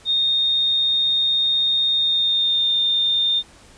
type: tone with pitch glide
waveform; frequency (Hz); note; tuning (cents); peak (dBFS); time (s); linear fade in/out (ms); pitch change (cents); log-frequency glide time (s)
sine; 3682 to 3625; A#7 to A#7; -22 to -49; -16; 0.05-3.43; 50; -27; 1.89-2.75
effects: pink hiss -48 dBFS RMS until 3.77 s + resampled to 22050 Hz